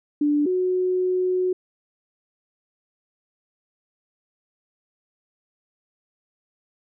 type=tone pair in turn; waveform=sine; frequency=293.7 / 367.1 Hz; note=D4 / F#4; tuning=0 / -14 cents; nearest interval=major third; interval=386 cents; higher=second; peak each=-17 / -19 dBFS; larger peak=first; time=0.21-0.46 / 0.46-1.53 s; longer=second; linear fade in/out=5 ms; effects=none